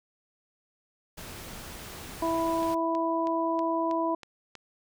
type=noise; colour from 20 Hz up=pink; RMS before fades=-42 dBFS; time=1.17-2.75 s; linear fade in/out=10 ms
type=harmonic tone; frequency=329.6 Hz; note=E4; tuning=in tune; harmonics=1 / 2 / 3; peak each=-29 / -30 / -29 dBFS; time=2.22-4.15 s; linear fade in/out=5 ms
type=click train; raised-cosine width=0.2 ms; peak=-26 dBFS; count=7; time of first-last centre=2.63-4.553 s; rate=3.12 Hz
effects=none

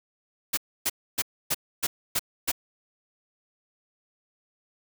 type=noise bursts; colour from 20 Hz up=white; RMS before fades=-25 dBFS; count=7; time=0.53-2.518 s; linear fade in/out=10 ms; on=44 ms; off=280 ms; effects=none

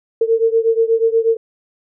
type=beating tone pair; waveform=sine; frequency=450.8 / 459.1 Hz; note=A4 / A#4; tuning=+42 / -26 cents; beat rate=8.3 Hz; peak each=-14 / -16 dBFS; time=0.21-1.37 s; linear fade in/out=5 ms; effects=none

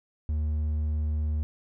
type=tone with hard clipping; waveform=sine; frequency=76.4 Hz; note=D#2; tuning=31 cents flat; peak=-26 dBFS; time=0.29-1.43 s; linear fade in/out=0 ms; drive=3 dB; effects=none

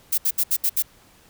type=noise bursts; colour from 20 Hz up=violet; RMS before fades=-20 dBFS; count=6; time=0.12-0.825 s; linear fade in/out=10 ms; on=60 ms; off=69 ms; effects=pink hiss -54 dBFS RMS until 1.29 s

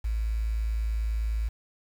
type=tone with quantisation; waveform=sine; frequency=54.8 Hz; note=A1; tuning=6 cents flat; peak=-25 dBFS; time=0.04-1.49 s; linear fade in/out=10 ms; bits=8; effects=none

